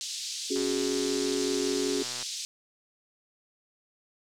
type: band-pass noise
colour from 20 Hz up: pink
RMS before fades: -36 dBFS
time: 0.01-2.45 s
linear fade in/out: 0 ms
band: 3700 to 7300 Hz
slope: 24 dB/octave
type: chord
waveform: sine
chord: C# suspended fourth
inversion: none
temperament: equal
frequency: 277.2 / 370 / 415.3 Hz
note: C#4 / F#4 / G#4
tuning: 0 / 0 / 0 cents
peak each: -31 dBFS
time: 0.5-2.03 s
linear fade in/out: 10 ms
type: click train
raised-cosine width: 0.3 ms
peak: -25 dBFS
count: 206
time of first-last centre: 0.56-2.227 s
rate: 123 Hz
effects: none